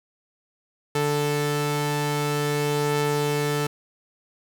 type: tone pair together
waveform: sawtooth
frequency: 146.83 / 440 Hz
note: D3 / A4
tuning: 0 / 0 cents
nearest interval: octave + perfect fifth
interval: 1900 cents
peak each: -21 dBFS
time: 0.95-3.67 s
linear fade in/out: 5 ms
effects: none